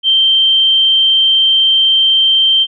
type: tone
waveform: sine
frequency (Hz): 3136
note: G7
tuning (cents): 0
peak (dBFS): -7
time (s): 0.03-2.67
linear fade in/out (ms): 50
effects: none